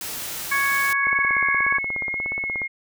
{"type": "noise", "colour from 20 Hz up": "white", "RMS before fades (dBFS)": -31, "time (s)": [0.01, 0.93], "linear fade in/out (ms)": 2}
{"type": "harmonic tone", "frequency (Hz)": 555, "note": "C#5", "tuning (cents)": 2, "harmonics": [2, 3, 4], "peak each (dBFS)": [-25, -22, -23], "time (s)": [0.51, 1.79], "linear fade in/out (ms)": 10}
{"type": "tone with vibrato", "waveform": "sine", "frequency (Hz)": 2169, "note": "C#7", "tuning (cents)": -38, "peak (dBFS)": -24, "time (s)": [1.02, 2.68], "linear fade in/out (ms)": 20, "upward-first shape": "sine", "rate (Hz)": 1.7, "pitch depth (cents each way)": 23}
{"type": "click train", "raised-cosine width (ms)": 1, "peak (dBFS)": -20, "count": 27, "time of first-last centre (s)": [1.07, 2.618], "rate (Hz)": 16.8}
{"effects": []}